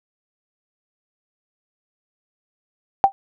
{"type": "tone with exponential decay", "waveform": "sine", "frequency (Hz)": 784, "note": "G5", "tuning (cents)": 0, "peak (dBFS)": -4, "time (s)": [3.04, 3.12], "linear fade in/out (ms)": 0, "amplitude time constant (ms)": 17, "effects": []}